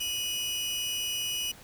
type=tone pair together; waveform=sawtooth; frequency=2503 / 2935 Hz; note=D#7 / F#7; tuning=+10 / -15 cents; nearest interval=minor third; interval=275 cents; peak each=-36 / -27 dBFS; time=0-1.52 s; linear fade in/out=10 ms; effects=pink hiss -51 dBFS RMS until 1.63 s